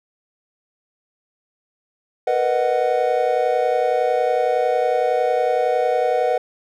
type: chord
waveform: triangle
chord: B major seventh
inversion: third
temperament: just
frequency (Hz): 463 / 493.9 / 617.4 / 740.8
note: A#4 / B4 / D#5 / F#5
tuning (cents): -12 / 0 / -14 / +2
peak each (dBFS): -24 / -18 / -21 / -19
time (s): 2.27-6.38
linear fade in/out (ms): 5
effects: none